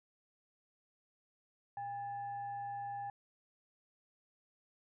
sine tone with frequency modulation, 806 Hz, G5, 48 cents sharp, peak -39 dBFS, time 1.77-3.1 s, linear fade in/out 2 ms, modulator 924 Hz, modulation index 0.29, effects none

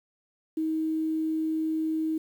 sine tone, 316.8 Hz, D#4, 31 cents sharp, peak -25 dBFS, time 0.57-2.18 s, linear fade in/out 5 ms, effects 9-bit

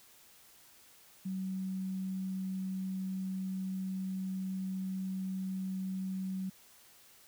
sine tone, 189.1 Hz, F#3, 38 cents sharp, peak -34 dBFS, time 1.25-6.5 s, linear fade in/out 10 ms, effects white hiss -60 dBFS RMS until 7.27 s

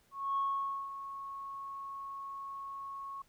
sine tone with ADSR envelope, 1100 Hz, C#6, 14 cents flat, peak -28 dBFS, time 0.11-3.22 s, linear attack 260 ms, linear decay 520 ms, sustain -12 dB, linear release 4 ms, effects tanh soft clip ceiling -25 dBFS + pink hiss -69 dBFS RMS until 3.28 s

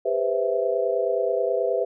sine chord, C major seventh, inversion second, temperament equal with one note detuned, 400.9 / 493.9 / 523.3 / 659.3 Hz, G4 / B4 / C5 / E5, +39 / 0 / 0 / 0 cents, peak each -27 / -25 / -27 / -26 dBFS, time 0.05-1.85 s, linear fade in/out 10 ms, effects none

